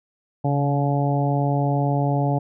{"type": "harmonic tone with a mistuned harmonic", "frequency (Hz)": 142.2, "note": "C#3", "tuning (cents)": 45, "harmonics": [1, 2, 3, 4, 5, 6], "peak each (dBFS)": [-20, -26, -31, -29, -27, -30], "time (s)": [0.44, 2.39], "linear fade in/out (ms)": 10, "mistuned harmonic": 1, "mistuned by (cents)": -24, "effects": []}